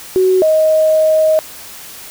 sine tone pair in turn, 373.2 / 627.6 Hz, F#4 / D#5, +15 / +15 cents, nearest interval major sixth, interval 900 cents, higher second, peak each -8 dBFS, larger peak neither, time 0.16-0.42 / 0.42-1.39 s, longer second, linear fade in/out 0 ms, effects white hiss -33 dBFS RMS until 2.1 s

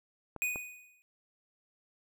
clicks, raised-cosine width 1 ms, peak -27 dBFS, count 2, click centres 0.363 / 0.559 s
square tone with exponential decay, 2482 Hz, D#7, 5 cents flat, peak -28 dBFS, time 0.42-1.02 s, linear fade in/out 0 ms, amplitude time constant 130 ms
effects none

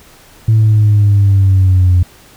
sine exponential sweep, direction down, 111.5 to 88.7 Hz, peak -4 dBFS, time 0.48-2.03 s, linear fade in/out 5 ms, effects tanh soft clip ceiling -3 dBFS + pink hiss -42 dBFS RMS until 2.36 s

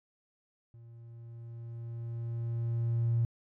triangle tone with level ramp, 116.54 Hz, A#2, in tune, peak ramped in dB -48 to -21 dBFS, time 0.74-3.25 s, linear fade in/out 0 ms, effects tanh soft clip ceiling -22 dBFS

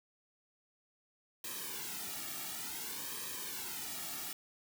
white noise with flanger, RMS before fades -42 dBFS, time 1.44-4.33 s, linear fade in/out 2 ms, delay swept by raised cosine 1.4 to 1.98 ms, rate 0.56 Hz, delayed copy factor -0.85, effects none

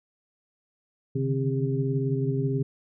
sine tone cluster, 133.7 / 145.9 / 152.1 / 266.1 / 402.6 Hz, C3 / D3 / D#3 / C4 / G4, +38 / -11 / -39 / +29 / +46 cents, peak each -26 / -35 / -32 / -31 / -30 dBFS, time 1.15-2.63 s, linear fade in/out 10 ms, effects none

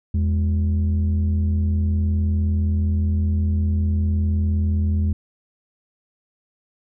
sine tone pair together, 82.41 / 207.7 Hz, E2 / G#3, 0 / 0 cents, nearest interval octave + major third, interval 1600 cents, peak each -16 / -24 dBFS, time 0.14-5.13 s, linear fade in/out 5 ms, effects tanh soft clip ceiling -13 dBFS

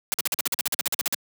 white noise bursts, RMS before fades -24 dBFS, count 16, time 0.12-1.145 s, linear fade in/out 0 ms, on 20 ms, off 47 ms, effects high-pass 150 Hz 12 dB/octave

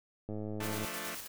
click train, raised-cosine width 2 ms, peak -27 dBFS, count 60, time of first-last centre 0.29-0.847 s, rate 106 Hz
5% pulse chord, D minor, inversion first, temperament equal, 174.61 / 220 / 293.7 Hz, F3 / A3 / D4, 0 / 0 / 0 cents, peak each -33 / -31 / -33 dBFS, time 0.6-1.15 s, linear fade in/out 2 ms
white noise with tremolo, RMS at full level -42 dBFS, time 0.62-1.28 s, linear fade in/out 20 ms, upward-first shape square, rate 9.4 Hz, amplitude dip 40%
effects none

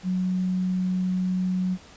sine tone, 184.1 Hz, F#3, 8 cents flat, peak -22 dBFS, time 0.03-1.78 s, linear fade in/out 50 ms, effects pink hiss -49 dBFS RMS until 1.96 s + resampled to 16000 Hz

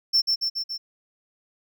triangle tone with echo, 5380 Hz, E8, 34 cents sharp, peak -15 dBFS, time 0.13-0.22 s, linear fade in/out 20 ms, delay 140 ms, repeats 4, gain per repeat -3 dB, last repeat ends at 0.78 s, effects none

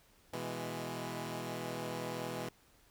10% pulse chord, E major, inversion second, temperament equal, 123.47 / 164.81 / 207.7 Hz, B2 / E3 / G#3, 0 / 0 / 0 cents, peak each -34 / -34 / -36 dBFS, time 0.33-2.49 s, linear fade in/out 5 ms, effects pink hiss -66 dBFS RMS until 2.9 s

